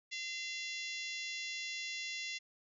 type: harmonic tone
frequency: 686 Hz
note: F5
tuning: 31 cents flat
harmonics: 3 / 4 / 5 / 6 / 7 / 8 / 9 / 10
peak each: -43 / -45 / -47 / -49 / -50 / -51 / -52 / -53 dBFS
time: 0.11-2.39 s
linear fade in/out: 20 ms
effects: none